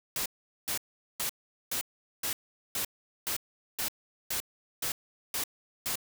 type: noise bursts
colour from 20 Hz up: white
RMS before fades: -32 dBFS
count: 12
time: 0.16-5.956 s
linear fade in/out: 2 ms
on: 98 ms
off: 420 ms
effects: none